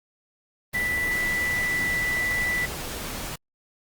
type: tone in noise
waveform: sine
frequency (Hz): 1975.5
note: B6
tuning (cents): 0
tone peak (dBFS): -23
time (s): 0.74-2.66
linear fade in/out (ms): 10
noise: pink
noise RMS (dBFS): -33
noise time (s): 0.73-3.36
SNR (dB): +7
effects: Opus 32 kbps